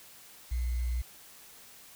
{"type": "tone with sample-and-hold", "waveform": "sine", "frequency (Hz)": 60.5, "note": "B1", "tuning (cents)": -35, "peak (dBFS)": -28, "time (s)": [0.51, 1.02], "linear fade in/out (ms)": 10, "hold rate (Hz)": 2100, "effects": ["white hiss -53 dBFS RMS until 1.95 s"]}